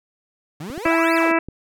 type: exponential two-way sweep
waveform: 30% pulse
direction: up then down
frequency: 138.59 to 2599 to 218.4 Hz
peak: -27 dBFS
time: 0.6-1.32 s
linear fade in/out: 5 ms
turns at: 1.15 s
type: clicks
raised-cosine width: 3 ms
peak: -21 dBFS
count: 4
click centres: 0.701 / 0.778 / 0.86 / 1.486 s
type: harmonic tone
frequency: 329.6 Hz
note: E4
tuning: in tune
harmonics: 1 / 2 / 3 / 4 / 5 / 6 / 7 / 8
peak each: -19 / -22 / -24 / -25 / -26 / -27 / -27 / -28 dBFS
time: 0.85-1.39 s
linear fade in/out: 5 ms
effects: none